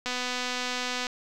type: click train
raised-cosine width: 0.2 ms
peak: -14 dBFS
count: 252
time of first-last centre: 0.06-1.068 s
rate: 249 Hz
effects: none